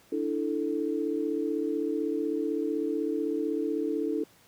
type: chord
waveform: sine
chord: D suspended second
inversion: none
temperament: equal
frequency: 293.7 / 329.6 / 440 Hz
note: D4 / E4 / A4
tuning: 0 / 0 / 0 cents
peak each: -31 dBFS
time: 0.12-4.24 s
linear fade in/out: 5 ms
effects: pink hiss -59 dBFS RMS until 4.47 s + high-pass 100 Hz 12 dB/octave